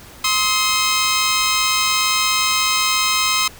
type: tone pair together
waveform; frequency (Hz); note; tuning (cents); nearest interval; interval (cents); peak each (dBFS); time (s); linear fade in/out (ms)
10% pulse; 1046.5 / 1271.2; C6 / D#6; 0 / +37; minor third; 337; -10; 0.24-3.48; 5
effects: pink hiss -41 dBFS RMS until 3.59 s